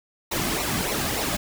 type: noise with flanger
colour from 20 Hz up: pink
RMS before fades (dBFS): -26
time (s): 0.31-1.37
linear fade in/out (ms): 10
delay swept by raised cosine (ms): 0.61 to 2.21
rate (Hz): 3.4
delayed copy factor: -0.65
effects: none